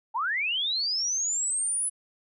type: linear sweep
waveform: sine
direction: up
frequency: 821 to 10180 Hz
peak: -25 dBFS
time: 0.14-1.9 s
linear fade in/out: 20 ms
effects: none